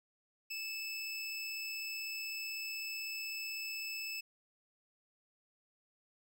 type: tone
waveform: 25% pulse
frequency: 2622 Hz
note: E7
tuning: 10 cents flat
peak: -35 dBFS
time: 0.5-4.21 s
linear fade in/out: 10 ms
effects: none